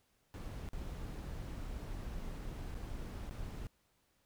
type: noise with dropouts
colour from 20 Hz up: brown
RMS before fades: -43 dBFS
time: 0.34-3.67 s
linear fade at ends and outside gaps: 0 ms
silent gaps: 0.688-0.733 / 2.744-2.751 / 3.296-3.31 s
effects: pink hiss -75 dBFS RMS until 4.25 s